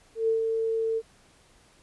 sine tone with ADSR envelope, 449.1 Hz, A4, 35 cents sharp, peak -20 dBFS, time 0.15-1.02 s, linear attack 130 ms, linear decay 120 ms, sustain -4 dB, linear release 46 ms, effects pink hiss -59 dBFS RMS until 1.82 s + resampled to 24000 Hz

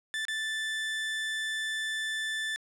30% pulse tone with dropouts, 1760 Hz, A6, in tune, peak -28 dBFS, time 0.14-2.56 s, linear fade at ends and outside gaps 0 ms, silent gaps 0.252-0.283 s, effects low-pass 9000 Hz 12 dB/octave

